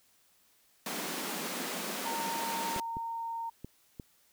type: high-pass noise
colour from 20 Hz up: pink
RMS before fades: -37 dBFS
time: 0.86-2.8 s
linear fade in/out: 2 ms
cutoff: 170 Hz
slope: 96 dB/octave
type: tone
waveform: sine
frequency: 919 Hz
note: A#5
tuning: 25 cents flat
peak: -34 dBFS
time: 2.05-3.5 s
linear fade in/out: 10 ms
type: clicks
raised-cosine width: 3 ms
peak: -28 dBFS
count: 4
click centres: 2.763 / 2.969 / 3.646 / 3.998 s
effects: white hiss -67 dBFS RMS until 4.32 s